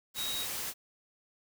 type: tone in noise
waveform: sine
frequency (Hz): 3800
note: A#7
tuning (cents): +33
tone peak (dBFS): -35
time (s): 0.15-0.47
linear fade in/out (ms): 50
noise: white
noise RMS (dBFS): -37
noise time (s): 0.14-0.74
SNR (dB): -1
effects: none